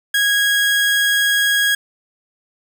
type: tone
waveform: 30% pulse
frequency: 1648 Hz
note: G#6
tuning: 14 cents flat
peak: -11 dBFS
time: 0.14-1.75 s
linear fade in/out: 5 ms
effects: none